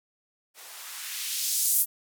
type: noise with band-pass filter sweep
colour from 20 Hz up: violet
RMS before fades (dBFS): -29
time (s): 0.54-1.86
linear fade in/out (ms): 50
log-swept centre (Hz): 440 to 12000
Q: 0.98
effects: none